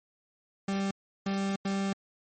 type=tone bursts at uneven times; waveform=40% pulse; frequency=196 Hz; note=G3; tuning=in tune; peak=-27 dBFS; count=3; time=0.68-0.91 / 1.26-1.56 / 1.65-1.93 s; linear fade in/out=5 ms; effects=MP3 32 kbps